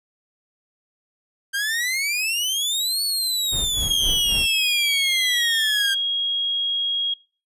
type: exponential two-way sweep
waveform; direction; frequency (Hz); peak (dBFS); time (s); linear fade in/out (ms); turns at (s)
sawtooth; up then down; 1575 to 4457 to 1575; -18; 1.53-5.95; 20; 3.03
type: noise with tremolo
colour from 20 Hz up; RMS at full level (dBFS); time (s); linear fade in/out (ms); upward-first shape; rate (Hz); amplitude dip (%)
brown; -27; 3.51-4.47; 20; sine; 3.8; 80
type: tone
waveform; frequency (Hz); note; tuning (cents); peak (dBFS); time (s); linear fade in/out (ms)
sine; 3284; G#7; -20; -20; 3.88-7.14; 5
effects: noise-tail reverb RT60 0.4 s tail -25 dB re dry + resampled to 32000 Hz